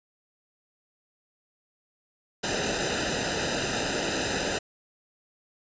pink noise with comb filter, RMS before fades -28 dBFS, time 2.43-4.59 s, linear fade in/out 10 ms, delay 0.9 ms, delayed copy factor -0.85, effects resampled to 16000 Hz

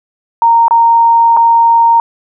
sine tone with dropouts, 926 Hz, A#5, 12 cents flat, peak -4 dBFS, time 0.42-2 s, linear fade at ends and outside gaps 1 ms, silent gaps 0.682-0.709 / 1.367-1.371 s, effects none

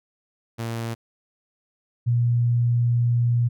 sawtooth / sine tone pair in turn, 115.2 / 119.6 Hz, A#2 / A#2, -20 / +45 cents, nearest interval minor second, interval 65 cents, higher second, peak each -23 / -17 dBFS, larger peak second, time 0.58-0.95 / 2.06-3.49 s, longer second, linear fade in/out 20 ms, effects none

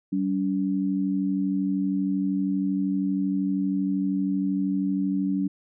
sine tone pair together, 191.82 / 284.6 Hz, G3 / C#4, -37 / +46 cents, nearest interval perfect fifth, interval 683 cents, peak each -25 / -25 dBFS, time 0.12-5.48 s, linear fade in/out 10 ms, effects none

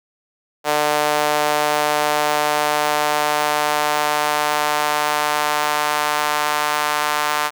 sawtooth tone with high-pass filter sweep, 149.4 Hz, D3, 30 cents sharp, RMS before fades -19 dBFS, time 0.64-7.51 s, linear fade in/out 50 ms, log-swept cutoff 640 to 1000 Hz, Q 1.7, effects none

